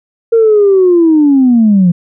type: linear sweep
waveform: sine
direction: down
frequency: 463.8 to 168.8 Hz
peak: -3 dBFS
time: 0.32-1.92 s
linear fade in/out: 10 ms
effects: tanh soft clip ceiling 0 dBFS